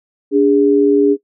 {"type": "tone pair together", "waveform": "sine", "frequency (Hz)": [289, 408.2], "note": ["D4", "G#4"], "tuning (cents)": [-28, -30], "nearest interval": "tritone", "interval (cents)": 598, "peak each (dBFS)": -11, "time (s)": [0.31, 1.17], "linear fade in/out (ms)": 50, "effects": ["noise-tail reverb RT60 0.1 s tail -19 dB re dry"]}